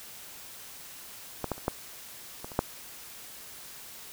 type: clicks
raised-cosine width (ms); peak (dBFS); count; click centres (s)
1; -16 / -15 / -30 / -12 / -24 / -28 / -9; 7; 1.443 / 1.517 / 1.58 / 1.681 / 2.445 / 2.518 / 2.591
effects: white hiss -46 dBFS RMS until 4.12 s